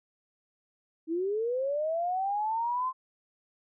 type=linear sweep; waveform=sine; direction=up; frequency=312.4 to 1050 Hz; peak=-27 dBFS; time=1.07-2.93 s; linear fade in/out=50 ms; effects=none